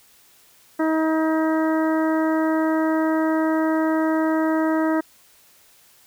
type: harmonic tone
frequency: 317.5 Hz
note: D#4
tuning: 35 cents sharp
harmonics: 1 / 2 / 3 / 4 / 5 / 6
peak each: -19 / -25 / -29 / -31 / -33 / -35 dBFS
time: 0.79-5.01 s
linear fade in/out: 10 ms
effects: white hiss -54 dBFS RMS until 6.06 s